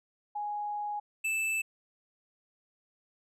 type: tone pair in turn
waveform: sine / square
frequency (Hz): 830.6 / 2637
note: G#5 / E7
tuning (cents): 0 / 0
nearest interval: octave + minor sixth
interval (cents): 2000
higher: second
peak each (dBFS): -32 / -29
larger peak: second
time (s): 0.35-1 / 1.24-1.62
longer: first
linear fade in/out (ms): 10
effects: low-pass 12000 Hz 12 dB/octave